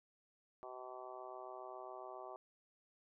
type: harmonic tone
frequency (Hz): 127.3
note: C3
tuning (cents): -47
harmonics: 3 / 4 / 5 / 6 / 7 / 8 / 9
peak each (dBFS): -54 / -59 / -52 / -54 / -57 / -59 / -55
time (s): 0.63-2.36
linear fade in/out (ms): 0
effects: none